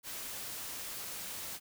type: noise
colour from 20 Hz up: white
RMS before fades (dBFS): -42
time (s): 0.03-1.6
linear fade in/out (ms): 50
effects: none